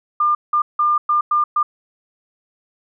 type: tone bursts at uneven times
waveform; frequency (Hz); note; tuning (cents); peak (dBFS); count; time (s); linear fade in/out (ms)
sine; 1200; D6; +37; -13; 6; 0.2-0.35 / 0.53-0.62 / 0.79-0.98 / 1.09-1.21 / 1.31-1.44 / 1.56-1.63; 5
effects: none